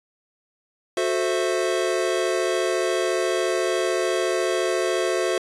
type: chord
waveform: square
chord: F# half-diminished seventh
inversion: none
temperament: equal with one note detuned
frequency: 366 / 440 / 523.3 / 659.3 Hz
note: F#4 / A4 / C5 / E5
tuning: -19 / 0 / 0 / 0 cents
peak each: -25 / -29 / -28 / -28 dBFS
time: 0.97-5.38 s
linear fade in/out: 2 ms
effects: resampled to 24000 Hz